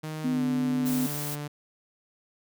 sawtooth tone with pitch glide, 155.56 to 147 Hz, D#3 to D3, 0 to +2 cents, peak -29 dBFS, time 0.03-1.48 s, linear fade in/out 10 ms, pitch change -98 cents, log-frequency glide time 0.31-0.43 s
sine tone, 253.5 Hz, B3, 45 cents sharp, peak -24 dBFS, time 0.24-1.07 s, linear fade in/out 10 ms
blue noise, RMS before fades -35 dBFS, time 0.85-1.36 s, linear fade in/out 20 ms
effects none

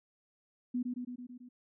sine tone with echo, 246.9 Hz, B3, in tune, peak -30 dBFS, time 0.74-0.83 s, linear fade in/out 10 ms, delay 110 ms, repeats 6, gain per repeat -3 dB, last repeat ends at 1.49 s, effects none

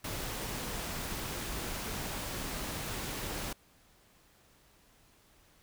pink noise, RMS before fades -38 dBFS, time 0.04-3.53 s, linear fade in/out 5 ms, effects pink hiss -64 dBFS RMS until 5.62 s

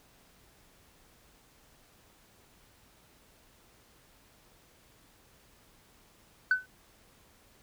sine tone with exponential decay, 1507 Hz, F#6, 31 cents sharp, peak -17 dBFS, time 6.51-6.66 s, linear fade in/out 2 ms, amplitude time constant 32 ms, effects tanh soft clip ceiling -18 dBFS + pink hiss -62 dBFS RMS until 7.62 s

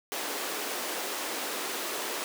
pink high-pass noise, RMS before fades -34 dBFS, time 0.12-2.24 s, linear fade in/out 0 ms, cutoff 310 Hz, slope 24 dB/octave, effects none

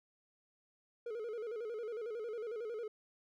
triangle tone with vibrato, 450.7 Hz, A4, 42 cents sharp, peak -37 dBFS, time 1.06-2.88 s, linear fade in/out 5 ms, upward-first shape square, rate 11 Hz, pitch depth 92 cents each way, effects none

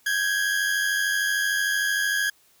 40% pulse tone pair together, 1568 / 1661.2 Hz, G6 / G#6, 0 / 0 cents, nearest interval minor second, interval 100 cents, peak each -27 / -22 dBFS, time 0.06-2.3 s, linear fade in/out 5 ms, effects white hiss -60 dBFS RMS until 2.6 s

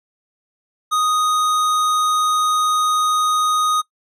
sine tone with hard clipping, 1244.5 Hz, D#6, in tune, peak -17 dBFS, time 0.91-3.82 s, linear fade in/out 20 ms, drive 16 dB, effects noise-tail reverb RT60 0.1 s tail -21 dB re dry + resampled to 32000 Hz

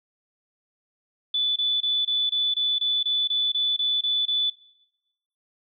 sine tone bursts, 3479 Hz, A7, 20 cents flat, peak -21 dBFS, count 13, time 1.34-4.5 s, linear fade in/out 5 ms, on 220 ms, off 25 ms, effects noise-tail reverb RT60 0.9 s tail -19 dB re dry

